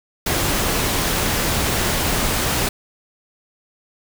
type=noise; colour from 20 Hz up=pink; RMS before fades=-20 dBFS; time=0.26-2.69 s; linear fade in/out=5 ms; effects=none